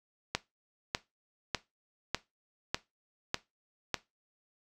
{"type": "click train", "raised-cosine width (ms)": 0.2, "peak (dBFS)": -11, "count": 7, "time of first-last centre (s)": [0.35, 3.943], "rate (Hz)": 1.67, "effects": ["noise-tail reverb RT60 0.2 s tail -17 dB re dry"]}